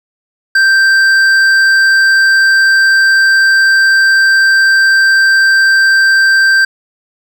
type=tone with hard clipping; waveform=triangle; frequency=1568 Hz; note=G6; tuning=in tune; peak=-7 dBFS; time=0.55-6.65 s; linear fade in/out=5 ms; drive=11 dB; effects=none